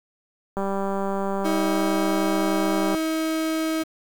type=click train; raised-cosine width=1 ms; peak=-14 dBFS; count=467; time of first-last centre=0.57-2.948 s; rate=196 Hz
type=tone; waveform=35% pulse; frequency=318.9 Hz; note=D#4; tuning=43 cents sharp; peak=-21 dBFS; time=1.44-3.84 s; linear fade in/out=20 ms
effects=7-bit